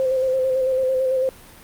sine tone with vibrato, 521 Hz, C5, 7 cents flat, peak -17 dBFS, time 0-1.29 s, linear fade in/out 0 ms, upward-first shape square, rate 9 Hz, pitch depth 24 cents each way, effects pink hiss -45 dBFS RMS until 1.63 s + Opus 48 kbps

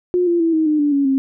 sine tone with pitch steps, 358.2 / 343.8 / 330 / 316.7 / 304 / 291.8 / 280.1 / 268.8 Hz, F4 / F4 / E4 / D#4 / D#4 / D4 / C#4 / C4, +44 / -27 / +2 / +31 / -40 / -11 / +18 / +47 cents, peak -13 dBFS, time 0.14-1.18 s, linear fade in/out 0 ms, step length 130 ms, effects none

